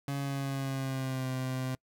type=tone with pitch glide; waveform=30% pulse; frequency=139.8 to 129.69 Hz; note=C#3 to C3; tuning=+15 to -15 cents; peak=-29 dBFS; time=0.08-1.75 s; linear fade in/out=2 ms; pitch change=-130 cents; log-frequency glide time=0.19-1.29 s; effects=noise-tail reverb RT60 0.1 s tail -25 dB re dry